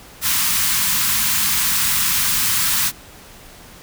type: band-stop noise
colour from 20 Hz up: white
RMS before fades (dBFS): -18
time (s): 0.21-2.92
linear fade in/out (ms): 50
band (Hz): 250 to 930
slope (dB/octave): 48
effects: pink hiss -42 dBFS RMS until 3.82 s